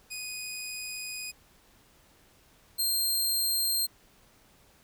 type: tone pair in turn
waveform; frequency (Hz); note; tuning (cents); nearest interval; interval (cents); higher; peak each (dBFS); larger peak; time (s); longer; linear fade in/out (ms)
15% pulse; 2489 / 4186; D#7 / C8; 0 / 0; major sixth; 900; second; -29 / -19; second; 0.1-1.32 / 2.78-3.87; first; 20
effects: pink hiss -61 dBFS RMS until 4.83 s